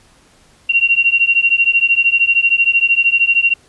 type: beating tone pair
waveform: sine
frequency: 2747 / 2760 Hz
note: F7 / F7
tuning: -29 / -21 cents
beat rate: 13 Hz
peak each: -13 dBFS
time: 0.69-3.54 s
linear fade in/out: 10 ms
effects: pink hiss -50 dBFS RMS until 3.68 s + resampled to 24000 Hz